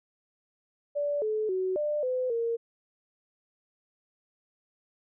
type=tone with pitch steps; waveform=sine; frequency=580 / 431.3 / 373.7 / 596 / 508 / 463.2 Hz; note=D5 / A4 / F#4 / D5 / B4 / A#4; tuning=-22 / -35 / +17 / +25 / +49 / -11 cents; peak=-26 dBFS; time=0.95-2.57 s; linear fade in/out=20 ms; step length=270 ms; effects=none